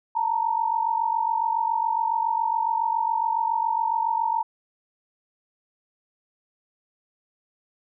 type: tone pair together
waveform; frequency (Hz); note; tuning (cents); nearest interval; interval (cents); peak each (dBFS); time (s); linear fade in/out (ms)
sine; 890 / 937.2; A5 / A#5; +20 / +9; minor second; 89; -24; 0.15-4.43; 10
effects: none